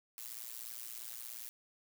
blue noise with amplitude modulation, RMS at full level -42 dBFS, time 0.18-1.49 s, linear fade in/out 0 ms, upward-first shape sine, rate 117 Hz, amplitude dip 100%, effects none

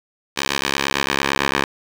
10% pulse tone with band-pass filter sweep, 68.9 Hz, C#2, 10 cents flat, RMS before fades -21 dBFS, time 0.36-1.65 s, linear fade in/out 20 ms, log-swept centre 3800 to 1900 Hz, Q 0.74, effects none

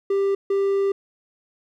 triangle tone pair in turn, 394.6 / 394.6 Hz, G4 / G4, +11 / +11 cents, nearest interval unison, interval 0 cents, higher neither, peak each -16 dBFS, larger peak neither, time 0.1-0.35 / 0.5-0.92 s, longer second, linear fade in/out 5 ms, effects none

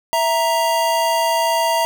square tone pair together, 659.3 / 935.4 Hz, E5 / A#5, 0 / +6 cents, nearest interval tritone, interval 606 cents, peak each -20 / -18 dBFS, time 0.13-1.85 s, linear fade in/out 0 ms, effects none

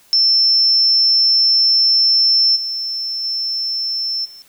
sine tone with level steps, 5340 Hz, E8, 22 cents sharp, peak -10 / -20 / -18 / -36 dBFS, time 0.13-4.42 s, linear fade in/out 0 ms, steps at 2.55 / 3.23 / 4.24 s, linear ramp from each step 20 ms, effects white hiss -51 dBFS RMS until 4.48 s

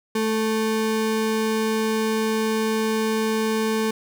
square ring-modulated tone, 330 Hz, E4, 2 cents sharp, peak -18 dBFS, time 0.15-3.91 s, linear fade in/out 5 ms, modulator 111 Hz, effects none

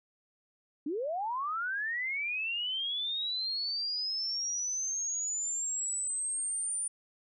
sine linear sweep, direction up, 270 to 9290 Hz, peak -31 dBFS, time 0.86-6.88 s, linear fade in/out 5 ms, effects none

